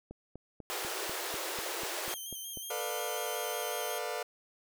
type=click train; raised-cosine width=2 ms; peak=-31 dBFS; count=11; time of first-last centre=0.11-2.573 s; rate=4.06 Hz
type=high-pass noise; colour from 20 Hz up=pink; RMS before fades=-37 dBFS; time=0.7-2.14 s; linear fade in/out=0 ms; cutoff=330 Hz; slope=96 dB/octave
type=tone with vibrato; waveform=5% pulse; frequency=3160 Hz; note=G7; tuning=13 cents sharp; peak=-32 dBFS; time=2.08-3.99 s; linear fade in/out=10 ms; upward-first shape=square; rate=5.5 Hz; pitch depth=31 cents each way
type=chord; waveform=sawtooth; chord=B half-diminished seventh; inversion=third; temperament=just; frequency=444.5 / 493.9 / 592.7 / 711.2 Hz; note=A4 / B4 / D5 / F5; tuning=+18 / 0 / +16 / +31 cents; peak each=-36 dBFS; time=2.7-4.23 s; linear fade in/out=5 ms
effects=none